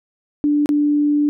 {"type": "tone with dropouts", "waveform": "sine", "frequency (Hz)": 293.7, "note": "D4", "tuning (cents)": 0, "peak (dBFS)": -13, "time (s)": [0.44, 1.29], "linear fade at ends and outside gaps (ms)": 0, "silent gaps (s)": [0.659, 0.691], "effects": []}